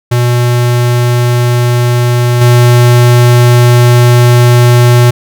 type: tone with level steps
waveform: square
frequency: 121.5 Hz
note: B2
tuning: 28 cents flat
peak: -7 / -3 dBFS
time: 0.11-5.11 s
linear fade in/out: 10 ms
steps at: 2.41 s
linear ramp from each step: 5 ms
effects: none